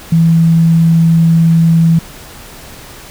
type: tone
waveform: sine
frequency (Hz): 164.81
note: E3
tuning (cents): 0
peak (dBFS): -5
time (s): 0.12-1.99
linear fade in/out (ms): 5
effects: pink hiss -33 dBFS RMS until 3.1 s